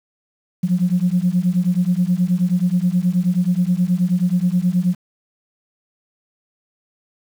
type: beating tone pair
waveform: sine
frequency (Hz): 174.61 / 184.01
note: F3 / F#3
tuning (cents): 0 / -9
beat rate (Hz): 9.4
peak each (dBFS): -17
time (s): 0.63-4.95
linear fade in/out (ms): 10
effects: tanh soft clip ceiling -7 dBFS + 7-bit